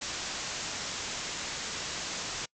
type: low-pass noise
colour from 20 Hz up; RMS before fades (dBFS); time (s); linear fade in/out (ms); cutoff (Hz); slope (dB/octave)
white; -37; 0.01-2.46; 10; 7500; 96
effects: noise-tail reverb RT60 0.1 s tail -25 dB re dry